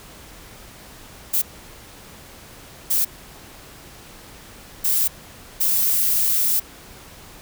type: noise bursts at uneven times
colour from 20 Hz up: violet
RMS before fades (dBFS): -19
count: 4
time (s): 1.33-1.42 / 2.9-3.05 / 4.84-5.08 / 5.6-6.6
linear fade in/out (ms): 10
effects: pink hiss -43 dBFS RMS until 7.41 s